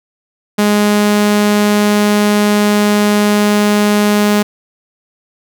sawtooth tone, 207.7 Hz, G#3, in tune, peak -5 dBFS, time 0.58-4.43 s, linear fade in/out 10 ms, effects none

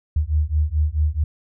sine beating tone pair, 74 / 78.6 Hz, D2 / D#2, +14 / +18 cents, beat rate 4.6 Hz, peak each -20 dBFS, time 0.16-1.24 s, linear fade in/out 5 ms, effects none

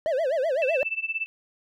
triangle tone with vibrato, 583 Hz, D5, 13 cents flat, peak -20 dBFS, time 0.06-0.83 s, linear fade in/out 0 ms, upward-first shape sine, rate 7.9 Hz, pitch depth 250 cents each way
sine tone with tremolo, 2648 Hz, E7, 7 cents sharp, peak -23 dBFS, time 0.62-1.26 s, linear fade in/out 0 ms, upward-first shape sine, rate 17 Hz, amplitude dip 90%
effects none

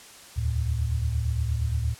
sine tone cluster, 73.3 / 81.9 / 112 Hz, D2 / E2 / A2, -3 / -11 / +31 cents, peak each -26 / -32 / -27 dBFS, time 0.36-1.95 s, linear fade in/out 20 ms, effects white hiss -47 dBFS RMS until 1.99 s + low-pass 10000 Hz 12 dB/octave

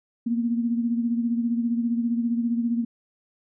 sine beating tone pair, 233.3 / 248.3 Hz, A#3 / B3, +2 / +9 cents, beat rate 15 Hz, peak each -22 / -30 dBFS, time 0.26-2.85 s, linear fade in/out 10 ms, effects none

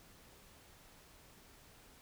silence, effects pink hiss -61 dBFS RMS until 2.01 s

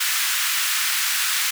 pink high-pass noise, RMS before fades -22 dBFS, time 0-1.51 s, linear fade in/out 10 ms, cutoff 1400 Hz, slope 24 dB/octave, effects none

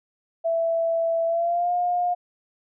sine tone with pitch glide, 663 to 710.6 Hz, E5 to F5, +10 to +30 cents, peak -20 dBFS, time 0.44-2.15 s, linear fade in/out 20 ms, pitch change +120 cents, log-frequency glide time 1.26-1.72 s, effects none

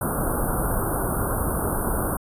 pink band-stop noise, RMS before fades -24 dBFS, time 0.01-2.17 s, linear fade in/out 5 ms, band 1500 to 9100 Hz, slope 96 dB/octave, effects resampled to 32000 Hz

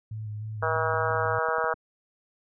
sine tone with vibrato, 107.2 Hz, A2, 45 cents flat, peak -32 dBFS, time 0.11-1.39 s, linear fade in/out 5 ms, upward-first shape square, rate 3.3 Hz, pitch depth 24 cents each way
harmonic tone, 160.4 Hz, E3, 47 cents flat, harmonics 3 / 4 / 5 / 6 / 7 / 8 / 9 / 10, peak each -30 / -31 / -34 / -33 / -33 / -31 / -32 / -36 dBFS, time 0.62-1.74 s, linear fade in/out 10 ms
clicks, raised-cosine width 3 ms, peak -35 dBFS, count 10, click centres 0.632 / 0.764 / 0.939 / 1.108 / 1.149 / 1.256 / 1.487 / 1.584 / 1.642 / 1.741 s
effects none

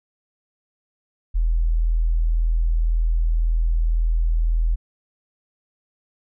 sine tone, 40.95 Hz, E1, 11 cents flat, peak -16 dBFS, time 1.34-4.76 s, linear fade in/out 20 ms, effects none

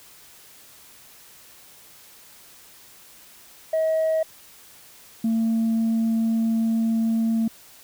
sine tone pair in turn, 638 / 225.6 Hz, D#5 / A3, +43 / +44 cents, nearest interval octave + tritone, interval 1799 cents, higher first, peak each -17 dBFS, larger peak neither, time 3.73-4.23 / 5.24-7.48 s, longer second, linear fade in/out 5 ms, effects tanh soft clip ceiling -17 dBFS + white hiss -49 dBFS RMS until 7.83 s

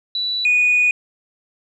sine tone pair in turn, 3951 / 2468 Hz, B7 / D#7, 0 / -15 cents, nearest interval minor sixth, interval 815 cents, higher first, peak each -19 / -11 dBFS, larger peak second, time 0.15-0.45 / 0.45-0.91 s, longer second, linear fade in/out 2 ms, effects tanh soft clip ceiling -9 dBFS

